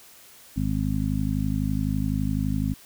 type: harmonic tone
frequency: 51.91 Hz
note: G#1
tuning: in tune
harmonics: 1 / 2 / 3 / 4 / 5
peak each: -29 / -29 / -29 / -29 / -29 dBFS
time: 0.56-2.74 s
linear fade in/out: 10 ms
effects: white hiss -50 dBFS RMS until 2.85 s